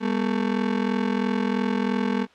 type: ring-modulated tone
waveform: 35% pulse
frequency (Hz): 222.4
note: A3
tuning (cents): +19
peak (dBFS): -17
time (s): 0-2.27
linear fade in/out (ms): 50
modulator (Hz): 21.5
effects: white hiss -55 dBFS RMS until 2.34 s + low-pass 3000 Hz 12 dB/octave